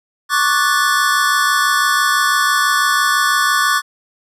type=chord; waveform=square; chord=D major seventh; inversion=third; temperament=equal with one note detuned; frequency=1108.7 / 1174.7 / 1480 / 1745.8 Hz; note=C#6 / D6 / F#6 / A6; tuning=0 / 0 / 0 / -14 cents; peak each=-19 dBFS; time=0.29-3.82 s; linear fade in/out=50 ms; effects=resampled to 32000 Hz